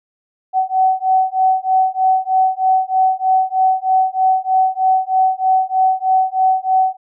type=beating tone pair; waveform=sine; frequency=753 / 756.2 Hz; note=F#5 / F#5; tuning=+30 / +38 cents; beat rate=3.2 Hz; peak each=-15 dBFS; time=0.53-6.97 s; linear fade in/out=50 ms; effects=none